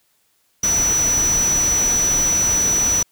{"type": "tone in noise", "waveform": "sine", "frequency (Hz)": 5920, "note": "F#8", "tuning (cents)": 0, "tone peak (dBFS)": -15, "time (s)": [0.63, 3.03], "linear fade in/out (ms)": 5, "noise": "pink", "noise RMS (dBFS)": -26, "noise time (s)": [0.63, 3.03], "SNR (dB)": 8, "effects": ["white hiss -63 dBFS RMS until 3.11 s"]}